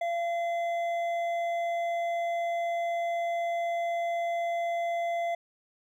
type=tone with hard clipping; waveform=sine; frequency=684 Hz; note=F5; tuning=36 cents flat; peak=-29 dBFS; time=0.01-5.35 s; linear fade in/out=5 ms; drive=7 dB; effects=none